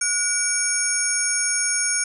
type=tone cluster; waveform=sine; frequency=1454 / 2289 / 5450 / 6530 / 9400 Hz; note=F#6 / D7 / F8 / G#8 / D9; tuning=-31 / -45 / -43 / -30 / +1 cents; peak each=-28 / -31 / -30 / -23 / -24 dBFS; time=0.01-2.04 s; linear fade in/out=5 ms; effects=none